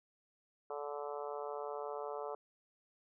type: harmonic tone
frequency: 145.4 Hz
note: D3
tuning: 17 cents flat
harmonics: 3 / 4 / 5 / 6 / 7 / 8 / 9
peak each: -43 / -45 / -47 / -49 / -50 / -51 / -52 dBFS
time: 0.7-2.35 s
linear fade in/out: 2 ms
effects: none